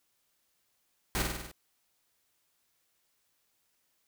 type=noise with echo; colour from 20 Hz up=pink; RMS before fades=-31 dBFS; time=1.15-1.22 s; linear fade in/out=0 ms; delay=49 ms; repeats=6; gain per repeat=-3 dB; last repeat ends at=1.514 s; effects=white hiss -75 dBFS RMS until 4.07 s